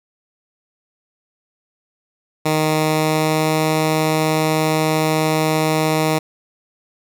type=tone with pitch glide; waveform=10% pulse; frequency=155.56 to 156.73 Hz; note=D#3 to D#3; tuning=0 to +13 cents; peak=-7 dBFS; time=2.45-6.19 s; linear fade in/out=10 ms; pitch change=+13 cents; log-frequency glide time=2.77-3.64 s; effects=none